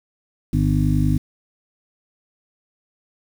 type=harmonic tone; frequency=50.4 Hz; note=G1; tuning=49 cents sharp; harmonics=1 / 2 / 3 / 5 / 6; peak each=-22 / -21 / -20 / -22 / -26 dBFS; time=0.53-1.18 s; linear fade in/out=5 ms; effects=7-bit